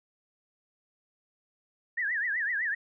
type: tone with vibrato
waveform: sine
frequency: 1789 Hz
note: A6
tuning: 28 cents sharp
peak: -27 dBFS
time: 1.97-2.75 s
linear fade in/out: 10 ms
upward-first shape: triangle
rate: 7.9 Hz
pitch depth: 220 cents each way
effects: none